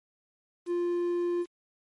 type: tone with quantisation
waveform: triangle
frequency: 349.2 Hz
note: F4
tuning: in tune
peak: -24 dBFS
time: 0.66-1.46 s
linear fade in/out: 50 ms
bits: 9
effects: MP3 48 kbps